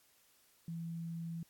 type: tone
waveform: sine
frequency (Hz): 166.5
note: E3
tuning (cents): +18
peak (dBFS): -39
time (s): 0.68-1.43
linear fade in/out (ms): 2
effects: white hiss -69 dBFS RMS until 1.49 s + AAC 64 kbps